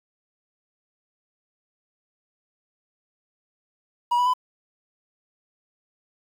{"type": "tone with pitch steps", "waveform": "triangle", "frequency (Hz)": [963, 983.2, 1003.9], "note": ["B5", "B5", "B5"], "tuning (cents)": [-44, -8, 28], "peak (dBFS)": -16, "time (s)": [4.11, 4.338], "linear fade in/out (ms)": 10, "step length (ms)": 76, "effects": ["8-bit"]}